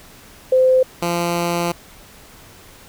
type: tone pair in turn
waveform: sine / 10% pulse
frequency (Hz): 516 / 172.19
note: C5 / F3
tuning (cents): -24 / -24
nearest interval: octave + perfect fifth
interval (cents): 1900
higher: first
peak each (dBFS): -10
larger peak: neither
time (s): 0.52-0.83 / 1.02-1.72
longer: second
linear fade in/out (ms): 5
effects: pink hiss -44 dBFS RMS until 2.88 s